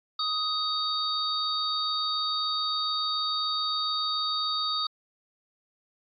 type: tone cluster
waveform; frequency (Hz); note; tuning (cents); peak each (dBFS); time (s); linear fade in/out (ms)
sine; 1251 / 3739 / 4572; D#6 / A#7 / D8; +9 / +4 / -47; -30; 0.19-4.87; 5
effects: MP3 96 kbps